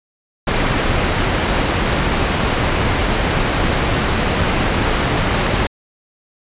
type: low-pass noise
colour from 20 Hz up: pink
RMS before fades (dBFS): -17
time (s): 0.47-5.67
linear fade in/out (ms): 5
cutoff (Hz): 3200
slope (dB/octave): 12
effects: resampled to 8000 Hz